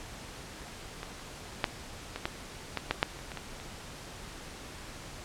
clicks, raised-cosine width 0.3 ms, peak -22 / -9 / -19 / -14 / -14 / -10 / -7 / -30 / -24 / -21 / -27 dBFS, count 11, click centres 1.031 / 1.642 / 2.16 / 2.255 / 2.773 / 2.91 / 3.029 / 3.19 / 3.318 / 3.373 / 3.6 s, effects pink hiss -45 dBFS RMS until 5.24 s + low-pass 9000 Hz 12 dB/octave

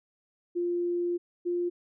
sine tone pair in turn, 349.2 / 350.5 Hz, F4 / F4, 0 / +6 cents, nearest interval unison, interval 6 cents, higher second, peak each -26 dBFS, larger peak neither, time 0.55-1.18 / 1.45-1.7 s, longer first, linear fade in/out 20 ms, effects none

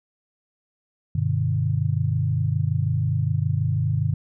sine chord, G major, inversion none, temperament equal with one note detuned, 98 / 123.47 / 150.26 Hz, G2 / B2 / D3, 0 / 0 / +40 cents, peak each -24 dBFS, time 1.15-4.14 s, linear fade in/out 5 ms, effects none

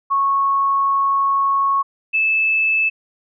sine tone pair in turn, 1102 / 2621 Hz, C#6 / E7, -11 / -11 cents, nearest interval octave + minor third, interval 1500 cents, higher second, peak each -14 / -14 dBFS, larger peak neither, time 0.1-1.83 / 2.13-2.9 s, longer first, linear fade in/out 20 ms, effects none

